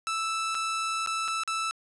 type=tone with dropouts; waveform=sawtooth; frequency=1318.5 Hz; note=E6; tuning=in tune; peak=-24 dBFS; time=0.07-1.71 s; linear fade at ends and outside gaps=0 ms; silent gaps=0.546-0.551 / 1.062-1.073 / 1.279-1.283 / 1.435-1.476 s; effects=resampled to 24000 Hz + 10-bit